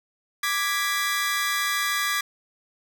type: chord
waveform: sawtooth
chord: G# diminished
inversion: second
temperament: equal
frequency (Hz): 1174.7 / 1661.2 / 1975.5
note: D6 / G#6 / B6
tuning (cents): 0 / 0 / 0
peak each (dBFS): -24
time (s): 0.43-2.21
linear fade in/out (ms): 5
effects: none